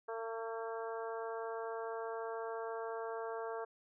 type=harmonic tone with a mistuned harmonic; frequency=226.2 Hz; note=A3; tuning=48 cents sharp; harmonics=2 / 3 / 4 / 5 / 6 / 7; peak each=-41 / -45 / -47 / -49 / -51 / -52 dBFS; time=0.08-3.65 s; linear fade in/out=10 ms; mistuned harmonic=7; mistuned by=+18 cents; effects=none